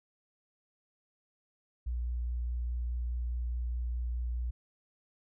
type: tone with vibrato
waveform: sine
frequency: 60.1 Hz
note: B1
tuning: 46 cents flat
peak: -31 dBFS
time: 1.86-4.51 s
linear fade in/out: 10 ms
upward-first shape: triangle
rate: 4.8 Hz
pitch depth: 15 cents each way
effects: none